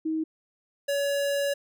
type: tone pair in turn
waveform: sine / square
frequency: 317 / 564.8 Hz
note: D#4 / C#5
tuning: +32 / +32 cents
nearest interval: minor seventh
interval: 1000 cents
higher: second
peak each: -25 dBFS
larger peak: neither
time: 0.05-0.24 / 0.88-1.54 s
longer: second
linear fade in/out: 10 ms
effects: none